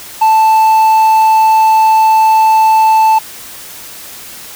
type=tone; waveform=triangle; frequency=880 Hz; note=A5; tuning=in tune; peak=-3 dBFS; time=0.21-3.19 s; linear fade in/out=10 ms; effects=white hiss -30 dBFS RMS until 4.55 s